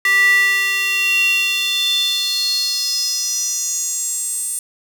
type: tone with high-pass filter sweep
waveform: square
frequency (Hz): 392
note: G4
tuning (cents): 0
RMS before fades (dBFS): -18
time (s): 0.05-4.59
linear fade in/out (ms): 2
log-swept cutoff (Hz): 1800 to 8900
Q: 7
effects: none